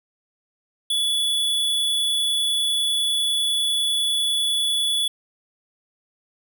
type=tone; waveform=square; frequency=3426 Hz; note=A7; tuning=47 cents flat; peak=-20 dBFS; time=0.9-5.08 s; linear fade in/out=5 ms; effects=none